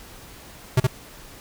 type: tone with echo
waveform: square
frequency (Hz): 127.4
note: C3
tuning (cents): -46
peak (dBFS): -14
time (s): 0.77-0.8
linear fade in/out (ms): 5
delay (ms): 69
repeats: 1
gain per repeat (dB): -2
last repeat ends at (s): 0.869
effects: pink hiss -44 dBFS RMS until 1.4 s